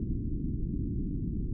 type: low-pass noise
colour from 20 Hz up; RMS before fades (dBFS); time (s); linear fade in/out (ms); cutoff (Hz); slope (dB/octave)
pink; -32; 0-1.53; 2; 330; 48
effects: none